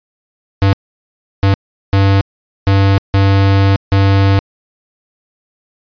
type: tone bursts at uneven times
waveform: square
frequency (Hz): 98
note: G2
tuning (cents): 0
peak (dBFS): -8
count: 6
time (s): 0.62-0.73 / 1.43-1.54 / 1.93-2.21 / 2.67-2.98 / 3.14-3.76 / 3.92-4.39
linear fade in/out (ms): 0
effects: resampled to 11025 Hz